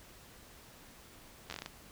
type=slowing click train; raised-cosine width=0.2 ms; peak=-23 dBFS; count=8; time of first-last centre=1.5-1.661 s; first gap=11 ms; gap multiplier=1.24; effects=pink hiss -56 dBFS RMS until 1.91 s